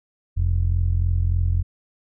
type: tone with low-pass filter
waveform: sawtooth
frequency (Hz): 43.38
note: F1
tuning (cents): -11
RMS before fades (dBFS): -20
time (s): 0.36-1.63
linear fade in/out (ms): 20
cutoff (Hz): 91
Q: 3.3
effects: none